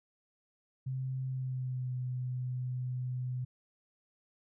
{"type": "tone with pitch glide", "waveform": "sine", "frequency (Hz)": [130.81, 126.21], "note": ["C3", "B2"], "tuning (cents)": [0, 38], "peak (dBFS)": -33, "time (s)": [0.86, 3.45], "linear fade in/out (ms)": 10, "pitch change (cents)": -62, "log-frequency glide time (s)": [1.27, 1.95], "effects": []}